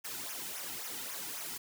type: noise with flanger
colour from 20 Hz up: white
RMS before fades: -41 dBFS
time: 0.04-1.58 s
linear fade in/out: 10 ms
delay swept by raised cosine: 0.23 to 1.83 ms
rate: 3.7 Hz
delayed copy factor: -0.85
effects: none